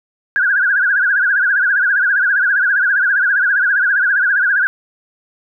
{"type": "tone with vibrato", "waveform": "sine", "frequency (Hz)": 1543, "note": "G6", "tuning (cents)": -28, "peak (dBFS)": -11, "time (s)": [0.36, 4.67], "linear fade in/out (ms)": 0, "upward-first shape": "triangle", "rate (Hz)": 15, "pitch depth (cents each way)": 160, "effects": []}